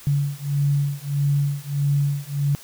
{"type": "beating tone pair", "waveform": "sine", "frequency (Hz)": [141.6, 143.2], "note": ["C#3", "D3"], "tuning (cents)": [37, -43], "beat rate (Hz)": 1.6, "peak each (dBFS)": -22, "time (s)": [0.07, 2.55], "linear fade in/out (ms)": 0, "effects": ["white hiss -44 dBFS RMS until 2.63 s"]}